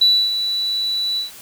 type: tone with ADSR envelope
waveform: sine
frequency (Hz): 3951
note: B7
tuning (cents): 0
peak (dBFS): -8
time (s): 0.01-1.31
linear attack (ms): 8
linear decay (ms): 280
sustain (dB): -10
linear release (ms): 130
effects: tanh soft clip ceiling -5 dBFS + white hiss -40 dBFS RMS until 1.41 s